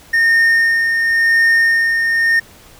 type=tone with tremolo; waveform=triangle; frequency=1831 Hz; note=A#6; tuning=32 cents flat; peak=-7 dBFS; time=0.13-2.4 s; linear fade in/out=10 ms; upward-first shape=sine; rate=0.93 Hz; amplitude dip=40%; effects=pink hiss -43 dBFS RMS until 2.79 s